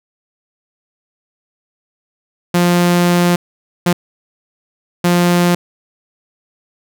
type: tone bursts at uneven times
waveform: sawtooth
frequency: 175.4 Hz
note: F3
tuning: 8 cents sharp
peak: -6 dBFS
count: 3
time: 2.54-3.36 / 3.86-3.93 / 5.04-5.55 s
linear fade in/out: 5 ms
effects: none